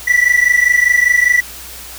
triangle tone pair together, 1951 / 1976 Hz, B6 / B6, -22 / 0 cents, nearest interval unison, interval 22 cents, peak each -10 dBFS, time 0.07-1.41 s, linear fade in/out 10 ms, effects added 60 Hz sine -39 dBFS peak until 1.98 s + white hiss -32 dBFS RMS until 1.98 s

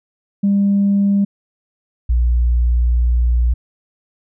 sine tone pair in turn, 200 / 59.74 Hz, G3 / A#1, +35 / +43 cents, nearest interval octave + major sixth, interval 2092 cents, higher first, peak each -10 dBFS, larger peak neither, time 0.43-1.25 / 2.09-3.54 s, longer second, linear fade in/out 10 ms, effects tanh soft clip ceiling -8 dBFS

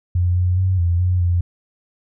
sine tone with pitch steps, 88.8 / 90 / 93.5 / 86.3 / 90.5 / 87.6 Hz, F2 / F#2 / F#2 / F2 / F#2 / F2, +29 / -47 / +19 / -20 / -38 / +6 cents, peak -14 dBFS, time 0.15-1.41 s, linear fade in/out 5 ms, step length 210 ms, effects none

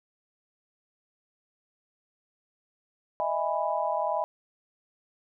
sine chord, E major seventh, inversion third, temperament just, 618.1 / 659.3 / 824.1 / 988.9 Hz, D#5 / E5 / G#5 / B5, -12 / 0 / -14 / +2 cents, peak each -31 dBFS, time 3.2-4.24 s, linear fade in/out 0 ms, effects none

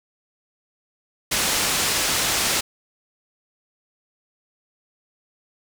white low-pass noise, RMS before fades -22 dBFS, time 1.31-2.61 s, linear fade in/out 10 ms, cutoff 8100 Hz, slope 12 dB/octave, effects none

